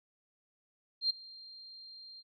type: tone with ADSR envelope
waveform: sine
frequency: 4186 Hz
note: C8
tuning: in tune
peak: -25 dBFS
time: 1.01-2.23 s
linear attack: 89 ms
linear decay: 12 ms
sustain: -23 dB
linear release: 37 ms
effects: none